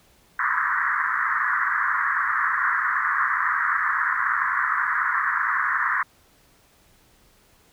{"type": "band-pass noise", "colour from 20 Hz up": "white", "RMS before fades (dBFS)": -23, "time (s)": [0.39, 6.03], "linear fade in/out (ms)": 5, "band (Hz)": [1000, 1900], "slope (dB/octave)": 96, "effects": ["pink hiss -58 dBFS RMS until 7.72 s"]}